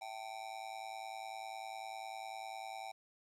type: tone with amplitude modulation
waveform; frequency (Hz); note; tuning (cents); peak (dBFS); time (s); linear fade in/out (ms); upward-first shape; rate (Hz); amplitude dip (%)
square; 774; G5; -22; -40; 0.01-2.92; 10; sine; 110; 95
effects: low-pass 9000 Hz 12 dB/octave + 12-bit